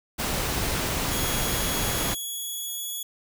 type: noise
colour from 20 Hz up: pink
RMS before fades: -27 dBFS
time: 0.18-2.15 s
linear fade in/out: 20 ms
type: tone with pitch glide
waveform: 5% pulse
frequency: 3332 to 3379 Hz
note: G#7 to G#7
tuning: +5 to +29 cents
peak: -23 dBFS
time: 1.11-3.03 s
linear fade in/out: 5 ms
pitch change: +24 cents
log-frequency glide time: 1.5-2.84 s
effects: none